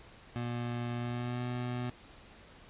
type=tone with pitch glide; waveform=25% pulse; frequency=120 to 123.09 Hz; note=B2 to B2; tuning=-49 to -5 cents; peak=-30 dBFS; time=0.36-1.9 s; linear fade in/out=0 ms; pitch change=+44 cents; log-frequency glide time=0.99-1.42 s; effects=pink hiss -55 dBFS RMS until 2.69 s + resampled to 8000 Hz